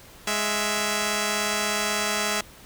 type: tone pair together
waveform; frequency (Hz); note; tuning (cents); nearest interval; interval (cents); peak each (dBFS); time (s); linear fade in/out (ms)
5% pulse; 208.8 / 662.9; G#3 / E5; +10 / +10; octave + minor sixth; 2000; -15; 0.27-2.41; 5
effects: pink hiss -48 dBFS RMS until 2.65 s